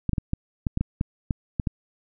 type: clicks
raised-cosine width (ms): 5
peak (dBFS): -11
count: 11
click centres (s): 0.093 / 0.133 / 0.182 / 0.334 / 0.668 / 0.774 / 0.81 / 1.011 / 1.308 / 1.598 / 1.672
effects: none